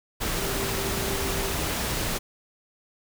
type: tone in noise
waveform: sine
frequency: 392 Hz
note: G4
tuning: in tune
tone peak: -33 dBFS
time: 0.35-1.54 s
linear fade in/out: 20 ms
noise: pink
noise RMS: -28 dBFS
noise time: 0.2-2.19 s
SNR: -8 dB
effects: none